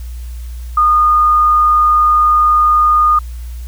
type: tone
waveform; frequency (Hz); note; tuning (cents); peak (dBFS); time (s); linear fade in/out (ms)
sine; 1224; D#6; -29; -7; 0.77-3.19; 5
effects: added 60 Hz sine -23 dBFS peak until 3.67 s + white hiss -44 dBFS RMS until 3.67 s